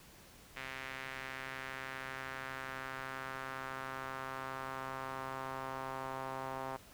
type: tone with band-pass filter sweep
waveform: sawtooth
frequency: 132.5 Hz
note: C3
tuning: 22 cents sharp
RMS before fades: -43 dBFS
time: 0.56-6.77 s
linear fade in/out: 10 ms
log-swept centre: 2100 to 900 Hz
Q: 1.9
effects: pink hiss -58 dBFS RMS until 6.93 s